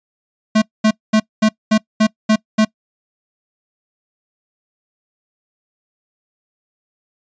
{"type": "tone bursts", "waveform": "square", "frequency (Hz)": 217, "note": "A3", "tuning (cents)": -24, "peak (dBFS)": -10, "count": 8, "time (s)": [0.55, 2.65], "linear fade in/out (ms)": 10, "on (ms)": 70, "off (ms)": 220, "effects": ["noise-tail reverb RT60 0.1 s tail -24 dB re dry", "resampled to 16000 Hz"]}